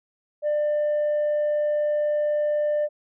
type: tone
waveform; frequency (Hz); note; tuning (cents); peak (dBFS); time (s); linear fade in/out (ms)
sine; 596; D5; +25; -18; 0.42-2.89; 50
effects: tanh soft clip ceiling -19 dBFS